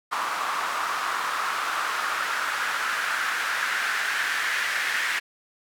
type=noise with band-pass filter sweep; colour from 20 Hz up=white; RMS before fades=-27 dBFS; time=0.11-5.2 s; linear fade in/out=20 ms; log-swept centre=1100 to 1800 Hz; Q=3.1; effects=none